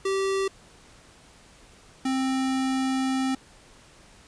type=tone pair in turn; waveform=square; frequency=388.2 / 263.4 Hz; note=G4 / C4; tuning=-17 / +12 cents; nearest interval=perfect fifth; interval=671 cents; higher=first; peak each=-24 dBFS; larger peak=neither; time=0.05-0.48 / 2.05-3.35 s; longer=second; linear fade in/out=5 ms; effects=pink hiss -53 dBFS RMS until 4.27 s + resampled to 22050 Hz